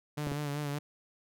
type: tone with vibrato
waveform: sawtooth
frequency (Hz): 145.7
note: D3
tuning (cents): -13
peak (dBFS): -29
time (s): 0.17-0.79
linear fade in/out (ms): 10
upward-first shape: sine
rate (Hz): 5.2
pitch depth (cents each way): 45
type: clicks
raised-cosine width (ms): 2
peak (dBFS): -23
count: 2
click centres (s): 0.271 / 0.319
effects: none